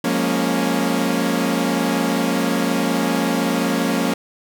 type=chord; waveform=sawtooth; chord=Bb minor seventh; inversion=second; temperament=equal with one note detuned; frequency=177.77 / 207.7 / 233.1 / 277.2 Hz; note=F3 / Ab3 / Bb3 / Db4; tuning=+31 / 0 / 0 / 0 cents; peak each=-20 / -22 / -18 / -18 dBFS; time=0.04-4.14 s; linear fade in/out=5 ms; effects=none